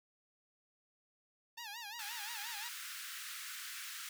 10% pulse tone with vibrato, 880 Hz, A5, in tune, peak -36 dBFS, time 1.57-2.69 s, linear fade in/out 10 ms, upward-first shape sine, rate 5.7 Hz, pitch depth 150 cents each way
pink high-pass noise, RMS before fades -46 dBFS, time 1.99-4.09 s, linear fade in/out 2 ms, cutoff 1300 Hz, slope 48 dB/octave
effects none

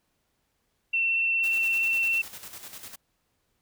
sine tone with vibrato, 2699 Hz, E7, 40 cents sharp, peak -22 dBFS, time 0.93-2.22 s, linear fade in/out 10 ms, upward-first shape triangle, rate 17 Hz, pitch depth 15 cents each way
white noise with tremolo, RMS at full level -41 dBFS, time 1.43-2.96 s, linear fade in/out 10 ms, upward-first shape square, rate 10 Hz, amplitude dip 55%
effects pink hiss -74 dBFS RMS until 3.61 s

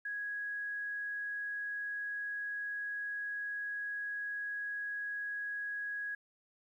sine tone, 1661.2 Hz, G#6, in tune, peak -36 dBFS, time 0.05-6.15 s, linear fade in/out 5 ms, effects 12-bit

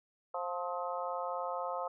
harmonic tone with a mistuned harmonic, 176.1 Hz, F3, 15 cents sharp, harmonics 3 / 4 / 5 / 6 / 7, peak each -39 / -40 / -41 / -42 / -42 dBFS, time 0.34-1.88 s, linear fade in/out 5 ms, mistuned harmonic 7, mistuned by +50 cents, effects none

